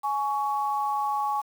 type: tone pair together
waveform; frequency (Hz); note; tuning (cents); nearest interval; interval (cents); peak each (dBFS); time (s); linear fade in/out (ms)
sine; 838 / 1118.6; G#5 / C#6; +15 / +15; perfect fourth; 500; -26 / -28; 0.03-1.42; 20
effects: 8-bit